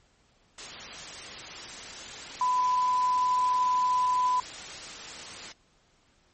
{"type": "tone in noise", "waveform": "sine", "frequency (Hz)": 1001, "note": "B5", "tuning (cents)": 23, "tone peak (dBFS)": -22, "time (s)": [2.41, 4.4], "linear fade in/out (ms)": 2, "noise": "white", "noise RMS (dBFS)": -40, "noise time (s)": [0.58, 5.52], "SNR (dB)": 15, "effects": ["pink hiss -65 dBFS RMS until 6.33 s", "MP3 32 kbps"]}